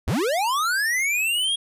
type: linear sweep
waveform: square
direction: up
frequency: 46.08 to 3322 Hz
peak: -21 dBFS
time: 0.07-1.56 s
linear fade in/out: 10 ms
effects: resampled to 32000 Hz